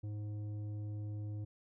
triangle tone with tanh clipping, 104.8 Hz, G#2, 16 cents sharp, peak -40 dBFS, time 0.03-1.45 s, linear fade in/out 10 ms, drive 13 dB, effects none

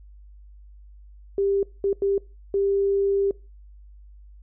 sine tone bursts at uneven times, 396.3 Hz, G4, 19 cents sharp, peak -19 dBFS, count 4, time 1.38-1.63 / 1.84-1.93 / 2.02-2.18 / 2.54-3.31 s, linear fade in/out 2 ms, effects noise-tail reverb RT60 0.3 s tail -23 dB re dry + added 50 Hz sine -44 dBFS peak until 4.42 s

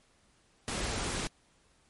pink noise, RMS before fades -34 dBFS, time 0.68-1.27 s, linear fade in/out 0 ms, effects pink hiss -67 dBFS RMS until 1.89 s + MP3 48 kbps

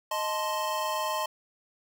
square chord, A diminished, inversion second, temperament equal with one note detuned, 622.3 / 875.4 / 1046.5 Hz, Eb5 / A5 / C6, 0 / -9 / 0 cents, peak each -34 / -34 / -32 dBFS, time 0.11-1.26 s, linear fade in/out 5 ms, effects none

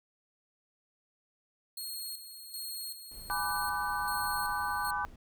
15% pulse tone with tremolo, 4279 Hz, C8, 38 cents sharp, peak -31 dBFS, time 1.77-4.91 s, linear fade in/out 5 ms, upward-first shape square, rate 1.3 Hz, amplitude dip 60%
brown noise, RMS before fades -50 dBFS, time 3.11-5.16 s, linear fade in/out 5 ms
sine chord, G# half-diminished seventh, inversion none, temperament equal with one note detuned, 830.6 / 987.8 / 1174.7 / 1514.6 Hz, G#5 / B5 / D6 / F#6, 0 / 0 / 0 / +40 cents, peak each -36 dBFS, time 3.3-5.05 s, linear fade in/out 0 ms
effects none

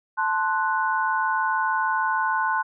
sine chord, F# diminished, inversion first, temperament equal, 880 / 1046.5 / 1480 Hz, A5 / C6 / F#6, 0 / 0 / 0 cents, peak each -25 dBFS, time 0.17-2.63 s, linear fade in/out 20 ms, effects none

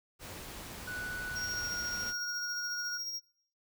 pink noise, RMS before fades -45 dBFS, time 0.19-2.14 s, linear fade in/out 50 ms
triangle tone with pitch glide, 1480 to 1440.4 Hz, F#6 to F#6, 0 to -47 cents, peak -36 dBFS, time 0.87-2.98 s, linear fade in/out 10 ms, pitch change -47 cents, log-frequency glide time 1.4-1.71 s
square tone with tremolo, 5600 Hz, F8, 4 cents sharp, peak -36 dBFS, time 1.35-3.2 s, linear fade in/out 20 ms, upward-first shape sine, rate 14 Hz, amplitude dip 45%
effects noise-tail reverb RT60 0.5 s tail -17 dB re dry

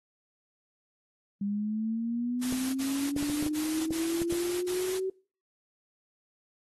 sine linear sweep, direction up, 199.3 to 381.3 Hz, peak -28 dBFS, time 1.41-5.1 s, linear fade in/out 5 ms
white noise bursts, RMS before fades -38 dBFS, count 7, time 2.41-4.996 s, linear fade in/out 20 ms, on 330 ms, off 46 ms
clicks, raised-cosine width 2 ms, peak -24 dBFS, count 9, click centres 2.525 / 3.164 / 3.227 / 3.299 / 3.426 / 3.464 / 3.907 / 4.218 / 4.325 s
effects noise-tail reverb RT60 0.4 s tail -24 dB re dry + AAC 32 kbps

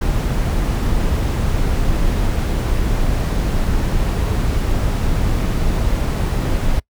brown noise, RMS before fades -17 dBFS, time 0.01-6.8 s, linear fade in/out 10 ms, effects noise-tail reverb RT60 0.1 s tail -25 dB re dry

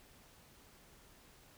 silence, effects pink hiss -62 dBFS RMS until 1.57 s

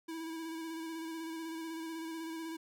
square tone with vibrato, 325.5 Hz, E4, 22 cents flat, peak -40 dBFS, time 0.08-2.57 s, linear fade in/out 10 ms, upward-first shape square, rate 16 Hz, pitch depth 23 cents each way, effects none

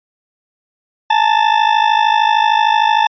40% pulse ring-modulated tone, 880 Hz, A5, in tune, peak -6 dBFS, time 1.1-3.07 s, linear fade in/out 5 ms, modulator 26.6 Hz, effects resampled to 11025 Hz

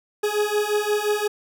40% pulse beating tone pair, 415.3 / 421 Hz, G#4 / G#4, 0 / +24 cents, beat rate 5.7 Hz, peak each -23 / -22 dBFS, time 0.23-1.28 s, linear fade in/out 10 ms, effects none

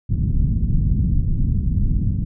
pink low-pass noise, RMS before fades -18 dBFS, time 0.09-2.25 s, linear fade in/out 20 ms, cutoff 190 Hz, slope 24 dB/octave, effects none

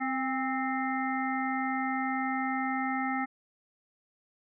harmonic tone with a mistuned harmonic, 261.6 Hz, C4, in tune, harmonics 1 / 3 / 5 / 7 / 8, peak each -32 / -33 / -36 / -38 / -38 dBFS, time 0-3.26 s, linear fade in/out 20 ms, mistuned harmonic 3, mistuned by +33 cents, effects none

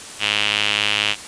sawtooth tone with band-pass filter, 104.3 Hz, G#2, 8 cents sharp, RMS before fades -20 dBFS, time 0.19-1.16 s, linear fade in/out 50 ms, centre 2900 Hz, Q 4.1, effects white hiss -35 dBFS RMS until 1.27 s + resampled to 22050 Hz

